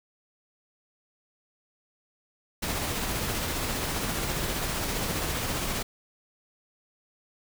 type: noise with tremolo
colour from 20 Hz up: pink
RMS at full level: -29 dBFS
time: 2.62-5.83 s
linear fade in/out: 10 ms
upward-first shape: sine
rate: 15 Hz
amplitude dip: 25%
effects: none